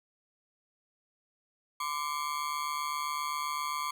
40% pulse ring-modulated tone, 1100 Hz, C#6, 14 cents flat, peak -28 dBFS, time 1.8-3.91 s, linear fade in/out 5 ms, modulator 73.8 Hz, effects none

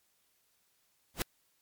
pink noise with exponential growth, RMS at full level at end -26 dBFS, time 1.14-1.22 s, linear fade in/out 1 ms, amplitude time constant 17 ms, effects white hiss -73 dBFS RMS until 1.61 s + MP3 96 kbps

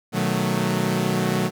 sawtooth chord, B dominant seventh, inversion none, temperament equal with one note detuned, 123.47 / 154.31 / 185 / 220 Hz, B2 / D#3 / F#3 / A3, 0 / -14 / 0 / 0 cents, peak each -24 / -23 / -20 / -22 dBFS, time 0.12-1.51 s, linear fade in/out 50 ms, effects none

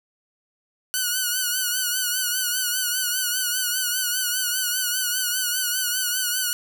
5% pulse tone with vibrato, 1480 Hz, F#6, in tune, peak -11 dBFS, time 0.94-6.53 s, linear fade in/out 0 ms, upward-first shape triangle, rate 5 Hz, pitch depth 69 cents each way, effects none

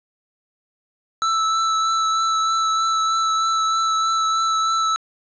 square tone with vibrato, 1318.5 Hz, E6, in tune, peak -18 dBFS, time 1.22-4.96 s, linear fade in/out 0 ms, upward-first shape triangle, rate 3.2 Hz, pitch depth 14 cents each way, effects resampled to 16000 Hz + 10-bit

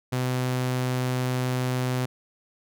sawtooth tone, 127 Hz, B2, 49 cents sharp, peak -20 dBFS, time 0.12-2.06 s, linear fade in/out 10 ms, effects none

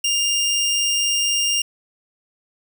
20% pulse tone, 2804 Hz, F7, 6 cents sharp, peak -13 dBFS, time 0.04-1.62 s, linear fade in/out 5 ms, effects none

